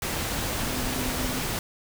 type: tone in noise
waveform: sine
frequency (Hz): 253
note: B3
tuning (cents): +42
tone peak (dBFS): -34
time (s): 0.63-1.41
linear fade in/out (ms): 2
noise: pink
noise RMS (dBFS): -29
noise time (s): 0.02-1.59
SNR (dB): -8
effects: none